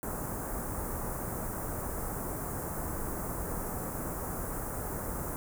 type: band-stop noise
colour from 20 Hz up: pink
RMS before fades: -36 dBFS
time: 0.03-5.36 s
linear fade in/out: 0 ms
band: 1400 to 8500 Hz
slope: 24 dB/octave
effects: none